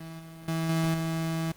35% pulse tone with level steps, 162.9 Hz, E3, 20 cents flat, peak -37 / -41 / -25 / -22 / -26 dBFS, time 0-1.52 s, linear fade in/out 5 ms, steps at 0.19 / 0.48 / 0.69 / 0.94 s, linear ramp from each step 2 ms, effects pink hiss -56 dBFS RMS until 1.56 s + Opus 24 kbps

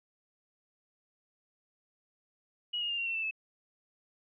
sine tone with pitch steps, 2906 / 2854 / 2804 / 2754 / 2705 / 2657 / 2610 Hz, F#7 / F7 / F7 / F7 / E7 / E7 / E7, -32 / +37 / +6 / -25 / +44 / +13 / -18 cents, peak -31 dBFS, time 2.73-3.311 s, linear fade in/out 10 ms, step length 83 ms, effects none

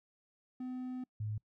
triangle / sine tone pair in turn, 253.7 / 106.67 Hz, B3 / G#2, +47 / +47 cents, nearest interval octave + minor third, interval 1500 cents, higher first, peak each -36 / -35 dBFS, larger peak second, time 0.6-1.04 / 1.2-1.38 s, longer first, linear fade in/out 5 ms, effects noise-tail reverb RT60 0.1 s tail -26 dB re dry

